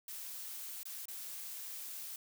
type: noise with dropouts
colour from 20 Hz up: blue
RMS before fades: -45 dBFS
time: 0.08-2.16 s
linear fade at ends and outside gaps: 2 ms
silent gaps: 0.832-0.854 / 1.056-1.082 s
effects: none